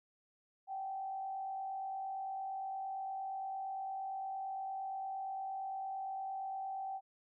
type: tone with frequency modulation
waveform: sine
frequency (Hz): 773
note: G5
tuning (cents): -24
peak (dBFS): -38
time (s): 0.67-7.01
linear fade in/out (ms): 50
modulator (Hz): 48.7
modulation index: 0.41
effects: none